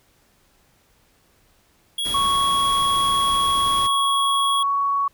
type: tone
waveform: square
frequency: 3322 Hz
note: G#7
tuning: in tune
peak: -23 dBFS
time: 1.98-4.63 s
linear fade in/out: 5 ms
type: noise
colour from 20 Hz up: pink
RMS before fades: -34 dBFS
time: 2.04-3.88 s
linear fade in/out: 20 ms
type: tone with pitch glide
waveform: sine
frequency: 1108.7 to 1118.3 Hz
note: C#6 to C#6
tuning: 0 to +15 cents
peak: -18 dBFS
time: 2.14-5.08 s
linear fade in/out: 5 ms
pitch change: +15 cents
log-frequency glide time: 4.46-4.73 s
effects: pink hiss -60 dBFS RMS until 5.13 s